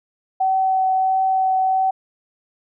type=tone with vibrato; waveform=sine; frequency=759 Hz; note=F#5; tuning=44 cents sharp; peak=-15 dBFS; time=0.4-1.91 s; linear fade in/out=10 ms; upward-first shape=triangle; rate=1.5 Hz; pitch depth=9 cents each way; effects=none